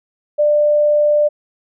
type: tone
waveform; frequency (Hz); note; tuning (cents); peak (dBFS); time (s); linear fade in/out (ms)
sine; 594; D5; +20; -10; 0.38-1.29; 20
effects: none